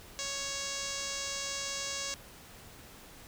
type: tone with low-pass filter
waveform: 5% pulse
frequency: 554.4 Hz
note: C#5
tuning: in tune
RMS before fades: -37 dBFS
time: 0.19-2.14 s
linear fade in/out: 0 ms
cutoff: 6900 Hz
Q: 2.8
effects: pink hiss -52 dBFS RMS until 3.27 s